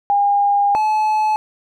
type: tone pair in turn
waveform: sine / triangle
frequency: 810 / 859.9 Hz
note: G#5 / A5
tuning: -43 / -40 cents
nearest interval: minor second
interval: 103 cents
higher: second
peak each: -12 dBFS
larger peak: neither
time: 0.1-0.75 / 0.75-1.36 s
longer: first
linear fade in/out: 0 ms
effects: none